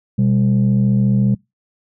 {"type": "tone pair together", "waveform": "sine", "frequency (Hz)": [124.87, 199.2], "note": ["B2", "G3"], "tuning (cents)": [20, 28], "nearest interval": "minor sixth", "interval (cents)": 808, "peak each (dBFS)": -13, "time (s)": [0.18, 1.35], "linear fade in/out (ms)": 10, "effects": ["noise-tail reverb RT60 0.2 s tail -24 dB re dry", "tanh soft clip ceiling -8 dBFS"]}